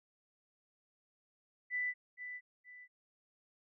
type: tone with echo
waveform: sine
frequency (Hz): 1987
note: B6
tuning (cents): +10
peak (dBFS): -33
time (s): 1.7-1.94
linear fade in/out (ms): 50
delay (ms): 470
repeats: 2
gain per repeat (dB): -9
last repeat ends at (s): 2.88
effects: none